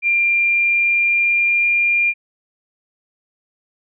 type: tone with pitch glide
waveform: sine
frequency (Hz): 2385 to 2400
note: D7 to D7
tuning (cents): +26 to +37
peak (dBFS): -13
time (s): 0.02-2.14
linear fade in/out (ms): 50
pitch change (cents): +11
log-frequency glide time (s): 0.26-1.78
effects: none